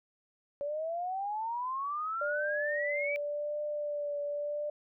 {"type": "exponential sweep", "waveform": "sine", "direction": "up", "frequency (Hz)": [564, 2329], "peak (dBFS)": -32, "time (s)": [0.61, 3.16], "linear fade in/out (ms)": 0}
{"type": "tone with vibrato", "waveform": "sine", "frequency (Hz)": 587.3, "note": "D5", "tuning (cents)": 0, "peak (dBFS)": -32, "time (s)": [2.21, 4.7], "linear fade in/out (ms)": 5, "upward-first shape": "triangle", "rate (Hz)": 0.88, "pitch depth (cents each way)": 28}
{"effects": []}